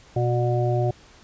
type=harmonic tone with a mistuned harmonic; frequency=121.7 Hz; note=B2; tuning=25 cents flat; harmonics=1 / 3 / 5 / 6; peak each=-21 / -26 / -28 / -29 dBFS; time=0.16-0.91 s; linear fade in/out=5 ms; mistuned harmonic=5; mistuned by=-22 cents; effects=pink hiss -51 dBFS RMS until 1.23 s + resampled to 16000 Hz